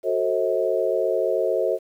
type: chord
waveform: sine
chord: F# diminished seventh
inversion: none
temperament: just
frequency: 370 / 444 / 532.8 / 639.4 Hz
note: F#4 / A4 / C5 / Eb5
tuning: 0 / +16 / +31 / +47 cents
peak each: -26 / -25 / -24 / -25 dBFS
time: 0.03-1.79 s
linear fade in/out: 50 ms
effects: 9-bit